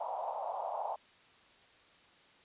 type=band-pass noise; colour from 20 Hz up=pink; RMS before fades=-38 dBFS; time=0-0.96 s; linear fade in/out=10 ms; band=630 to 930 Hz; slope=48 dB/octave; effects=white hiss -62 dBFS RMS until 2.44 s + resampled to 8000 Hz